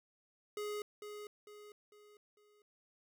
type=tone with echo; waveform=square; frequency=417.4 Hz; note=G#4; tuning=9 cents sharp; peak=-39 dBFS; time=0.57-0.82 s; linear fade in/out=2 ms; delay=450 ms; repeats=4; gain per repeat=-7 dB; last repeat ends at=2.62 s; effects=none